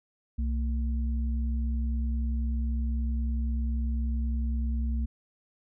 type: tone pair together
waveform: sine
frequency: 63.83 / 227.6 Hz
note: C2 / A#3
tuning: -42 / -41 cents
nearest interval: octave + minor seventh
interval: 2201 cents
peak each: -26 / -36 dBFS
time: 0.38-5.06 s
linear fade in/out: 10 ms
effects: none